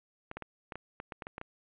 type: clicks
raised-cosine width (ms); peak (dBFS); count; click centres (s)
0.5; -25; 11; 0.314 / 0.37 / 0.423 / 0.722 / 0.756 / 1.001 / 1.122 / 1.222 / 1.269 / 1.381 / 1.414
effects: resampled to 8000 Hz + 9-bit